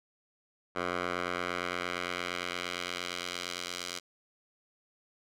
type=tone with band-pass filter sweep; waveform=10% pulse; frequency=88.7 Hz; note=F2; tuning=27 cents sharp; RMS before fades=-36 dBFS; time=0.75-4 s; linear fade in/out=20 ms; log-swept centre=1200 to 4900 Hz; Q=0.95; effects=none